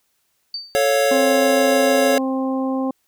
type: tone with exponential decay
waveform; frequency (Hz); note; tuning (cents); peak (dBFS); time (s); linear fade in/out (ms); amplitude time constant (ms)
sine; 4595; D8; -39; -22; 0.54-0.84; 2; 64
type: chord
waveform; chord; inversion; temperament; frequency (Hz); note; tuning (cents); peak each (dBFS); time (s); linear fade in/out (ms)
square; A augmented; none; equal with one note detuned; 440 / 554.4 / 702.5; A4 / C#5 / E#5; 0 / 0 / +10; -23 / -17 / -23; 0.75-2.18; 0
type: harmonic tone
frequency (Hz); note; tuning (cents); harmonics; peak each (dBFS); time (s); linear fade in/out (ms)
263.9; C4; +15; 1 / 2 / 3 / 4; -20 / -26 / -30 / -32; 1.11-2.91; 5
effects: white hiss -67 dBFS RMS until 3.07 s